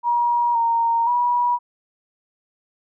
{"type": "tone with pitch steps", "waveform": "sine", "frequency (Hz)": [954, 926, 969], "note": ["A#5", "A#5", "B5"], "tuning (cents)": [40, -12, -33], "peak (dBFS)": -16, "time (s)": [0.03, 1.59], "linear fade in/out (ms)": 50, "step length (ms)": 520, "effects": []}